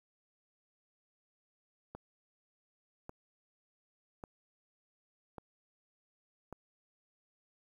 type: click train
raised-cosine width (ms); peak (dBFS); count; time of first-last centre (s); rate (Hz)
1; -30; 5; 1.95-6.527; 0.874
effects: 10-bit